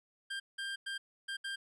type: tone bursts at uneven times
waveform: 25% pulse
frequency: 1591 Hz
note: G6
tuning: 25 cents sharp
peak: -33 dBFS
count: 5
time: 0.3-0.4 / 0.58-0.76 / 0.86-0.98 / 1.28-1.37 / 1.44-1.56 s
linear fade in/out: 10 ms
effects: low-pass 8000 Hz 12 dB/octave